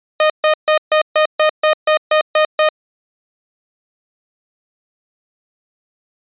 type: tone bursts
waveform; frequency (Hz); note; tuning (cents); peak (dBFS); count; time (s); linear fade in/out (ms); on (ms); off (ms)
sawtooth; 617; D#5; -15; -6; 11; 0.2-2.689; 2; 99; 140
effects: resampled to 8000 Hz